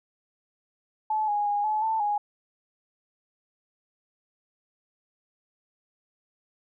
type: tone with pitch steps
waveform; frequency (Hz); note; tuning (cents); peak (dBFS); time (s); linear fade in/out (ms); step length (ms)
sine; 863 / 827 / 821 / 857 / 886 / 828; A5 / G#5 / G#5 / A5 / A5 / G#5; -34 / -8 / -20 / -46 / +12 / -5; -23; 1.1-2.18; 5; 180
effects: none

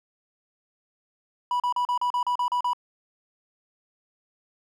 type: tone bursts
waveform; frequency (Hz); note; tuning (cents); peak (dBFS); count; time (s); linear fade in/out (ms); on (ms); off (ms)
triangle; 981; B5; -12; -20; 10; 1.51-2.733; 2; 89; 37
effects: none

